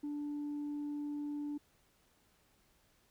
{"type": "tone", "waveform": "sine", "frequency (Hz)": 292.7, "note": "D4", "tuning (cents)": -6, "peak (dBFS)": -35, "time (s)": [0.03, 1.58], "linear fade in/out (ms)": 10, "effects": ["tanh soft clip ceiling -35 dBFS", "pink hiss -71 dBFS RMS until 3.1 s"]}